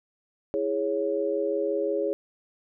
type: chord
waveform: sine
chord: C# minor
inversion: first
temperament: equal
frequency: 329.6 / 415.3 / 554.4 Hz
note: E4 / G#4 / C#5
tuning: 0 / 0 / 0 cents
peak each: -31 / -27 / -28 dBFS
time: 0.54-2.13 s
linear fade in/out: 0 ms
effects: none